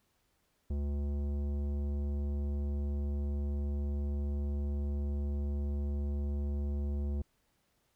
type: tone with tanh clipping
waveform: sine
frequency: 71.7 Hz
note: D2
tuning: 41 cents flat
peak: -33 dBFS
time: 0.7-7.22 s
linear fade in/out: 5 ms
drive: 14 dB
effects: pink hiss -75 dBFS RMS until 7.95 s